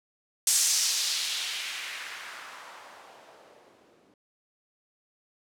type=noise with low-pass filter sweep; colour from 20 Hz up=violet; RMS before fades=-32 dBFS; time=0.47-4.14 s; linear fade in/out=2 ms; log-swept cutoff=7700 to 300 Hz; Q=1.5; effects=none